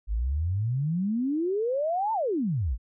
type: exponential two-way sweep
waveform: sine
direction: up then down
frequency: 49 to 917 to 49 Hz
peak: -24 dBFS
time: 0.07-2.78 s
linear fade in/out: 50 ms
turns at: 2.13 s
effects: none